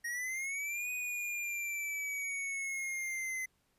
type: linear two-way sweep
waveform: square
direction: up then down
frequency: 1864.7 to 2489 to 2041 Hz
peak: -36 dBFS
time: 0.04-3.46 s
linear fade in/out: 10 ms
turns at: 0.9 s
effects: pink hiss -75 dBFS RMS until 3.78 s + resampled to 32000 Hz